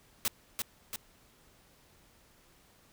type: noise with echo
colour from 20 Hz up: white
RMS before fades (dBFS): -30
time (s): 0.25-0.28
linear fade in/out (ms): 0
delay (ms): 340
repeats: 2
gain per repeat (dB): -4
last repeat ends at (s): 0.96
effects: pink hiss -63 dBFS RMS until 2.92 s